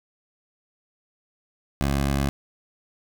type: tone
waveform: 15% pulse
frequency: 69.3 Hz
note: C#2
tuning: in tune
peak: -15 dBFS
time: 1.81-2.29 s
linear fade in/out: 0 ms
effects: none